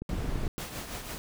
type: click train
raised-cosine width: 3 ms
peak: -23 dBFS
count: 6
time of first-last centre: 0.02-0.582 s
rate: 8.9 Hz
type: noise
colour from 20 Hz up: brown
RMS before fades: -31 dBFS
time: 0.09-0.48 s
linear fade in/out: 2 ms
type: noise with tremolo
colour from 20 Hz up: pink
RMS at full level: -37 dBFS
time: 0.58-1.18 s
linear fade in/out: 0 ms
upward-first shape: triangle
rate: 6.1 Hz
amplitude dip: 55%
effects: none